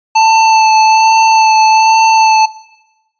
square tone with vibrato, 883 Hz, A5, 6 cents sharp, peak -6 dBFS, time 0.15-2.46 s, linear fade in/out 10 ms, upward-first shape sine, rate 1.2 Hz, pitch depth 15 cents each way, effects noise-tail reverb RT60 1.0 s tail -19 dB re dry + resampled to 16000 Hz

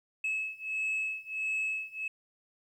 sine beating tone pair, 2588 / 2589.5 Hz, E7 / E7, -32 / -31 cents, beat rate 1.5 Hz, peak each -33 / -32 dBFS, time 0.24-2.08 s, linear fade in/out 5 ms, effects tanh soft clip ceiling -27 dBFS + 11-bit

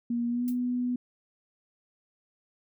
sine tone with pitch glide, 237.3 to 246.9 Hz, A#3 to B3, +31 to 0 cents, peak -26 dBFS, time 0.1-0.96 s, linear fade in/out 5 ms, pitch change +69 cents, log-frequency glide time 0.28-0.47 s
violet noise with exponential decay, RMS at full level -38 dBFS, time 0.48-0.59 s, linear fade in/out 0 ms, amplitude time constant 22 ms
effects none

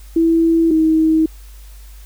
sine tone pair in turn, 329.6 / 317.8 Hz, E4 / D#4, 0 / +37 cents, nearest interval minor second, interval 63 cents, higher first, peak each -10 dBFS, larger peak neither, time 0.16-0.71 / 0.71-1.26 s, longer neither, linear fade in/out 5 ms, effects added 50 Hz sine -35 dBFS peak until 2.05 s + white hiss -48 dBFS RMS until 2.05 s

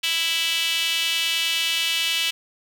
sawtooth tone with high-pass filter, 329.6 Hz, E4, in tune, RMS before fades -23 dBFS, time 0.03-2.31 s, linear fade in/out 10 ms, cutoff 2900 Hz, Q 4, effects none

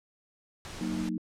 pink noise, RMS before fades -42 dBFS, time 0.65-1.09 s, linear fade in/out 0 ms
sine chord, D# minor, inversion first, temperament equal, 185 / 233.1 / 311.1 Hz, F#3 / A#3 / D#4, 0 / 0 / 0 cents, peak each -34 dBFS, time 0.81-1.18 s, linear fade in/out 2 ms
effects low-pass 8000 Hz 12 dB/octave

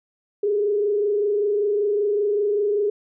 sine tone with frequency modulation, 412.7 Hz, G#4, 11 cents flat, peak -18 dBFS, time 0.43-2.9 s, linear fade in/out 5 ms, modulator 25.2 Hz, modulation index 0.61, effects none

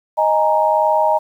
sine chord, D# suspended fourth, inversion none, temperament equal, 622.3 / 830.6 / 932.3 Hz, D#5 / G#5 / A#5, 0 / 0 / 0 cents, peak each -16 / -18 / -16 dBFS, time 0.17-1.19 s, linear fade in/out 20 ms, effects 8-bit

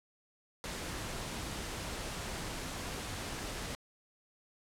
pink noise, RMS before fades -40 dBFS, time 0.64-3.75 s, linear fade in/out 0 ms, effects low-pass 10000 Hz 12 dB/octave

